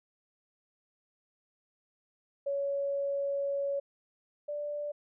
sine tone pair in turn, 560 / 587.2 Hz, C#5 / D5, +18 / 0 cents, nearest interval minor second, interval 82 cents, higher second, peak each -29 / -33 dBFS, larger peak first, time 2.46-3.8 / 4.48-4.92 s, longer first, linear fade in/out 10 ms, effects none

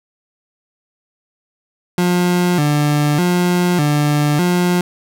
30% pulse tone with vibrato, 162 Hz, E3, 30 cents flat, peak -10 dBFS, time 1.98-4.81 s, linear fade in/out 2 ms, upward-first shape square, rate 0.83 Hz, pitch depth 160 cents each way, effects none

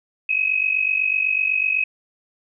sine tone pair together, 2519 / 2567 Hz, D#7 / E7, +21 / -47 cents, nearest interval unison, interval 32 cents, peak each -21 / -20 dBFS, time 0.29-1.84 s, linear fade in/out 5 ms, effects none

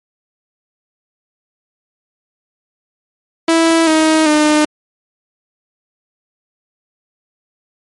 sawtooth tone with pitch steps, 328.6 / 315.4 / 302.7 Hz, E4 / D#4 / D#4, -5 / +24 / -48 cents, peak -5 dBFS, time 3.48-4.65 s, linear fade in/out 5 ms, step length 390 ms, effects MP3 48 kbps

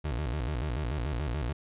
30% pulse tone with vibrato, 66.8 Hz, C2, 36 cents sharp, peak -27 dBFS, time 0.04-1.53 s, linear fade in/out 10 ms, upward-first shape square, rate 6.9 Hz, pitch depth 230 cents each way, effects resampled to 8000 Hz

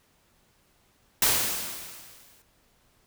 white noise with exponential decay, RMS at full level -20 dBFS, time 1.22-2.42 s, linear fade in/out 2 ms, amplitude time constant 260 ms, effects pink hiss -65 dBFS RMS until 3.06 s

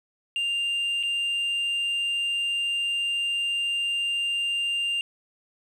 sine tone with dropouts, 2794 Hz, F7, in tune, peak -21 dBFS, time 0.36-5.01 s, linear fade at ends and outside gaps 1 ms, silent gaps 1.029-1.034 s, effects tanh soft clip ceiling -23 dBFS + 9-bit

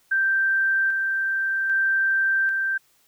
sine tone with tremolo, 1568 Hz, G6, in tune, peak -18 dBFS, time 0.11-2.78 s, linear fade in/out 10 ms, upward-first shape square, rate 0.63 Hz, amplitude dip 30%, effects white hiss -62 dBFS RMS until 3.07 s

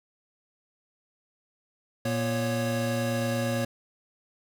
square tone cluster, 116.4 / 238.8 / 553 Hz, A#2 / A#3 / C#5, -2 / +42 / -4 cents, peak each -31 dBFS, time 2.05-3.65 s, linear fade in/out 5 ms, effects none

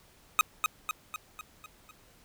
25% pulse tone with echo, 1258 Hz, D#6, 19 cents sharp, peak -15 dBFS, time 0.39-0.41 s, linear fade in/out 0 ms, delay 250 ms, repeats 6, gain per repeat -5 dB, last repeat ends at 1.91 s, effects pink hiss -60 dBFS RMS until 2.24 s

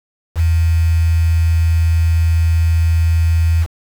sine tone with quantisation, 82.41 Hz, E2, in tune, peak -10 dBFS, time 0.35-3.67 s, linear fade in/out 50 ms, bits 5, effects none

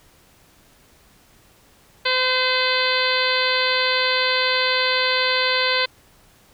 harmonic tone with a mistuned harmonic, 512 Hz, C5, 38 cents flat, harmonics 1 / 2 / 3 / 4 / 5 / 6 / 7 / 8 / 9, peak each -25 / -26 / -25 / -25 / -27 / -29 / -27 / -25 / -29 dBFS, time 2.05-5.86 s, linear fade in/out 10 ms, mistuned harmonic 7, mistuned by -22 cents, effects pink hiss -54 dBFS RMS until 6.53 s

